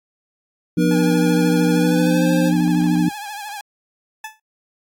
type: tone with pitch glide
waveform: square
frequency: 479.2 to 525.6 Hz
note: A#4 to C5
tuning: +48 to +8 cents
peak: -22 dBFS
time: 0.77-2.52 s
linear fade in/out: 50 ms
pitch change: +160 cents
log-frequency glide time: 1.74-2.3 s
type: chord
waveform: sine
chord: B diminished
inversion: second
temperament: equal with one note detuned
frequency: 174.61 / 246.9 / 301.4 Hz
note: F3 / B3 / D4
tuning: 0 / 0 / +45 cents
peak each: -17 / -21 / -18 dBFS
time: 0.77-3.09 s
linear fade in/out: 5 ms
type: tone with vibrato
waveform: sawtooth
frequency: 830.6 Hz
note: G#5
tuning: in tune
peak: -25 dBFS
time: 0.91-3.61 s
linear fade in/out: 2 ms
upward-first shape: triangle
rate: 13 Hz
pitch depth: 83 cents each way
type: tone with exponential decay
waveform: 20% pulse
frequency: 869 Hz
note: A5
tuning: 22 cents flat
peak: -21 dBFS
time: 4.24-4.4 s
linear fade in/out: 5 ms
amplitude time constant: 34 ms
effects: AAC 64 kbps